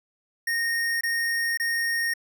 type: tone bursts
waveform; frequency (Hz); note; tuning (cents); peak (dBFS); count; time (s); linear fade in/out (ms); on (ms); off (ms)
square; 1852; A#6; -12; -24; 3; 0.47-2.138; 5; 540; 24
effects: none